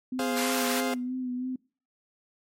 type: tone with vibrato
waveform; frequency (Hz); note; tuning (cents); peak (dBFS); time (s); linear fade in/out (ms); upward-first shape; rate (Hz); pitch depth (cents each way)
sine; 252.6; B3; +39; -29; 0.12-1.56; 5; sine; 3.1; 34
type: chord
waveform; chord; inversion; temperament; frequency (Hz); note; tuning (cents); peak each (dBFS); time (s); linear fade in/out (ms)
sawtooth; F minor; first; equal; 415.3 / 523.3 / 698.5; Ab4 / C5 / F5; 0 / 0 / 0; -29; 0.19-0.94; 2
type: high-pass noise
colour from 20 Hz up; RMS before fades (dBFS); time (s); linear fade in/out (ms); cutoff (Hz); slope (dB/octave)
pink; -32; 0.36-0.81; 10; 940; 48
effects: noise-tail reverb RT60 0.4 s tail -24 dB re dry + MP3 64 kbps